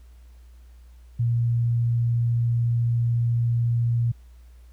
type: tone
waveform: sine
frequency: 118 Hz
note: A#2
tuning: 22 cents sharp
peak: -19 dBFS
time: 1.19-4.12 s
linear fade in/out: 10 ms
effects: added 60 Hz sine -45 dBFS peak until 4.72 s + pink hiss -64 dBFS RMS until 4.72 s